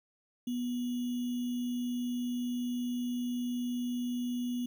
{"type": "tone with sample-and-hold", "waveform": "sine", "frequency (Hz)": 244.7, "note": "B3", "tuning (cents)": -16, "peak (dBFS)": -31, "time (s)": [0.47, 4.66], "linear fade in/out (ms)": 5, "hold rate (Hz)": 3150, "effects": []}